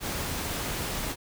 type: noise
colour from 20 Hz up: pink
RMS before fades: -32 dBFS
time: 0-1.16 s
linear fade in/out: 50 ms
effects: none